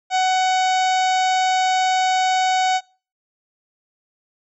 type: harmonic tone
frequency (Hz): 747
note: F#5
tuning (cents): +16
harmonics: 1 / 2 / 3 / 4 / 5 / 6 / 7 / 8 / 9 / 10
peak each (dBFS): -16 / -28 / -28 / -31 / -31 / -35 / -38 / -37 / -35 / -40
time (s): 0.1-2.81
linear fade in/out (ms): 50
effects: noise-tail reverb RT60 0.4 s tail -26 dB re dry